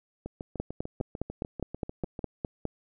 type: two click trains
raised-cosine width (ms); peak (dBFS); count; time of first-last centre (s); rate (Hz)
2; -23 / -17; 14 / 11; 0.26-2.192 / 0.6-2.653; 6.73 / 4.87
effects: none